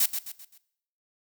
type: noise with echo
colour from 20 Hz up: blue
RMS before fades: -22 dBFS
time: 0-0.06 s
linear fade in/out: 5 ms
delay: 130 ms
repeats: 4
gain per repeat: -8 dB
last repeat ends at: 0.58 s
effects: noise-tail reverb RT60 0.7 s tail -18 dB re dry